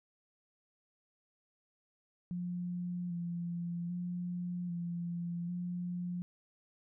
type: tone with vibrato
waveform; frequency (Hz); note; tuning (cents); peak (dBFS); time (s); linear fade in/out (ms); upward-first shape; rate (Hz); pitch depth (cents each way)
sine; 174.61; F3; 0; -35; 2.31-6.22; 0; square; 0.63; 24
effects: none